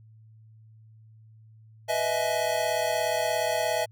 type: chord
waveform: square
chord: E major seventh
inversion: second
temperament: equal with one note detuned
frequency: 493.9 / 622.3 / 659.3 / 846.1 Hz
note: B4 / D#5 / E5 / G#5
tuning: 0 / 0 / 0 / +32 cents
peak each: -35 / -30 / -29 / -32 dBFS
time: 1.88-3.86 s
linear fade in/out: 20 ms
effects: added 110 Hz sine -50 dBFS peak until 3.91 s